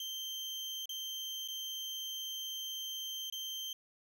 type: tone with dropouts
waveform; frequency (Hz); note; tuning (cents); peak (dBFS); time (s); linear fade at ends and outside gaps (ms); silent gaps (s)
35% pulse; 3136; G7; 0; -37; 0-3.73; 2; 0.857-0.892 / 1.477-1.484 / 3.3-3.324
effects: none